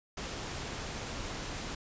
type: noise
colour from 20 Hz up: pink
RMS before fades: -39 dBFS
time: 0.17-1.75 s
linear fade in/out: 5 ms
effects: resampled to 16000 Hz